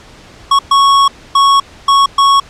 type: tone bursts at uneven times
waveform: square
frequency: 1107 Hz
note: C#6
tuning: 3 cents flat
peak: -6 dBFS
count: 5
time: 0.51-0.59 / 0.71-1.08 / 1.35-1.6 / 1.88-2.06 / 2.18-2.4 s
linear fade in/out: 5 ms
effects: pink hiss -38 dBFS RMS until 2.49 s + low-pass 6000 Hz 12 dB/octave